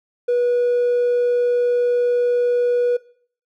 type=tone; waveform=triangle; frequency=486.2 Hz; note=B4; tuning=27 cents flat; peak=-12 dBFS; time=0.28-2.97 s; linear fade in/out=10 ms; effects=noise-tail reverb RT60 0.5 s tail -21 dB re dry + tanh soft clip ceiling -11 dBFS